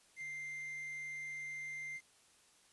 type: tone with quantisation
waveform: triangle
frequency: 2093 Hz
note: C7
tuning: in tune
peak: -40 dBFS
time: 0.16-2.01 s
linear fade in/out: 50 ms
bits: 10
effects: white hiss -67 dBFS RMS until 2.72 s + resampled to 24000 Hz